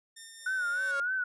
5% pulse tone with tremolo, 1814 Hz, A#6, 48 cents flat, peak -33 dBFS, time 0.16-0.92 s, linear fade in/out 10 ms, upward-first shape sine, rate 4.4 Hz, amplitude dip 25%
sawtooth tone with exponential growth, 554.4 Hz, C#5, in tune, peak -32 dBFS, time 0.4-1 s, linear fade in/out 2 ms, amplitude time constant 130 ms
sine tone with vibrato, 1468 Hz, F#6, 14 cents flat, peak -28 dBFS, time 0.46-1.24 s, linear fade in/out 5 ms, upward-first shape sine, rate 3.3 Hz, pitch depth 82 cents each way
effects resampled to 24000 Hz

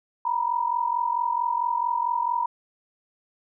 sine tone pair together, 937 / 981.5 Hz, A#5 / B5, +9 / -11 cents, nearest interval minor second, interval 80 cents, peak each -25 / -25 dBFS, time 0.25-2.46 s, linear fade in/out 5 ms, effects none

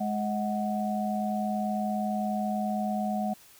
sine tone cluster, 209.5 / 630 / 739 Hz, G#3 / D#5 / F#5, +15 / +21 / -2 cents, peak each -29 / -36 / -31 dBFS, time 0-3.34 s, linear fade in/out 10 ms, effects white hiss -55 dBFS RMS until 3.59 s

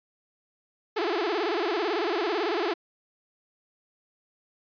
sawtooth tone with vibrato, 381.3 Hz, G4, 48 cents flat, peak -21 dBFS, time 0.96-2.74 s, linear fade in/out 10 ms, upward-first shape sine, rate 18 Hz, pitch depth 260 cents each way, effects resampled to 11025 Hz

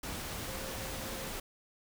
sine tone in noise, 530 Hz, C5, 22 cents sharp, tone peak -47 dBFS, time 0.48-1.3 s, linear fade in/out 5 ms, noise pink, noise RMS -40 dBFS, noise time 0.03-1.4 s, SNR -10 dB, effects none

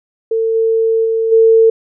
sine tone with level steps, 450 Hz, A4, 39 cents sharp, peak -12 / -10 / -12 / -5 dBFS, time 0.31-1.7 s, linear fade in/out 5 ms, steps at 0.54 / 1.04 / 1.31 s, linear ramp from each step 20 ms, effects none

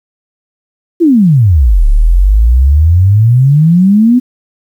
sine exponential two-way sweep, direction down then up, 360.3 to 34.49 to 255.9 Hz, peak -3 dBFS, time 1-4.2 s, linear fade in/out 20 ms, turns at 1.87 s, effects 7-bit

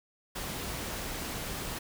pink noise, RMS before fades -37 dBFS, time 0.35-1.79 s, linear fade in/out 10 ms, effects none

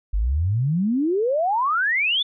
sine exponential sweep, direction up, 46.25 to 3580 Hz, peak -18 dBFS, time 0.13-2.23 s, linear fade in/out 10 ms, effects none

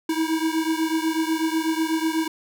square beating tone pair, 318.1 / 326.2 Hz, D#4 / E4, +38 / -18 cents, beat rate 8.1 Hz, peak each -24 / -26 dBFS, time 0.09-2.28 s, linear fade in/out 5 ms, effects none

